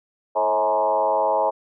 sine tone with frequency modulation, 741 Hz, F#5, 2 cents sharp, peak -17 dBFS, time 0.35-1.51 s, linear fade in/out 20 ms, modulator 100 Hz, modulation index 2.5, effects none

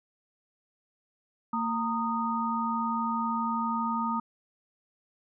sine tone cluster, 228.1 / 921 / 1239 Hz, A#3 / A#5 / D#6, -37 / -21 / -8 cents, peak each -31 dBFS, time 1.53-4.2 s, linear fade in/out 5 ms, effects none

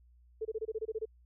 sine tone bursts, 440 Hz, A4, in tune, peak -32 dBFS, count 10, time 0.41-1.055 s, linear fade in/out 10 ms, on 42 ms, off 25 ms, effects added 60 Hz sine -59 dBFS peak until 1.25 s

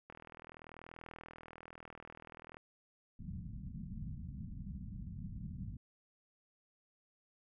click train, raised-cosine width 0.5 ms, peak -35 dBFS, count 101, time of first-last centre 0.1-2.569 s, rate 40.5 Hz
white low-pass noise, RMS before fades -45 dBFS, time 3.19-5.77 s, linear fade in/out 5 ms, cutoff 210 Hz, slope 48 dB/octave
effects none

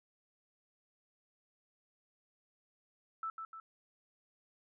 sine tone with echo, 1318.5 Hz, E6, in tune, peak -36 dBFS, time 3.23-3.3 s, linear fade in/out 2 ms, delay 150 ms, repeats 2, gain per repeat -5 dB, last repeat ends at 3.6 s, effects none

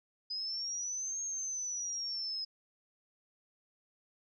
sine linear two-way sweep, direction up then down, 4978 to 6500 to 5080 Hz, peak -35 dBFS, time 0.3-2.45 s, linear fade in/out 10 ms, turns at 1.22 s, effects none

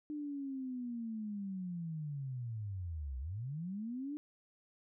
sine linear two-way sweep, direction down then up, 302 to 61.74 to 302 Hz, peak -38 dBFS, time 0.1-4.17 s, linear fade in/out 0 ms, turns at 3.19 s, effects none

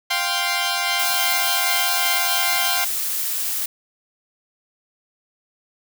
10% pulse chord, F suspended second, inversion none, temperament equal, 698.5 / 784 / 1046.5 Hz, F5 / G5 / C6, 0 / 0 / 0 cents, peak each -16 dBFS, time 0.1-2.85 s, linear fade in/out 10 ms
blue noise, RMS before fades -24 dBFS, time 0.99-3.66 s, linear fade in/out 5 ms
effects none

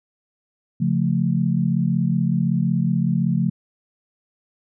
sine chord, Db augmented, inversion none, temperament equal, 138.59 / 174.61 / 220 Hz, Db3 / F3 / A3, 0 / 0 / 0 cents, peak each -22 / -20 / -23 dBFS, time 0.8-3.5 s, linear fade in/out 10 ms, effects none

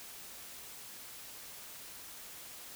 silence, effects white hiss -49 dBFS RMS until 2.75 s

